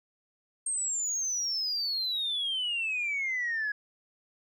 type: exponential sweep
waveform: sine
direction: down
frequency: 8580 to 1661.2 Hz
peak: -27 dBFS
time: 0.66-3.72 s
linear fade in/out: 5 ms
effects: tanh soft clip ceiling -25 dBFS